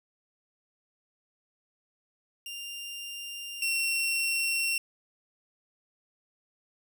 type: tone pair in turn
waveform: sawtooth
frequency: 2794 / 2725 Hz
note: F7 / F7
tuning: 0 / -43 cents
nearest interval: unison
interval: 43 cents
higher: first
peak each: -34 / -23 dBFS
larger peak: second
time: 2.46-3.62 / 3.62-4.78 s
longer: neither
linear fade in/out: 2 ms
effects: none